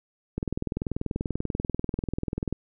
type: click train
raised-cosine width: 3 ms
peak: -15 dBFS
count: 45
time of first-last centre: 0.38-2.526 s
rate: 20.5 Hz
effects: none